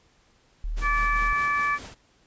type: tone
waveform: sine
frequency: 38.56 Hz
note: D#1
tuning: 15 cents flat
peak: -26 dBFS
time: 0.64-1.33 s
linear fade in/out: 0 ms
type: noise with tremolo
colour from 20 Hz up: pink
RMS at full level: -40 dBFS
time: 0.76-1.95 s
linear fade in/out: 20 ms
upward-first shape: sine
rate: 4.9 Hz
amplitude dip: 50%
type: harmonic tone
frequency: 579 Hz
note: D5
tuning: 25 cents flat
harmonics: 2 / 3 / 4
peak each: -24 / -27 / -29 dBFS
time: 0.81-1.79 s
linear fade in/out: 50 ms
effects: pink hiss -62 dBFS RMS until 2.26 s + resampled to 16000 Hz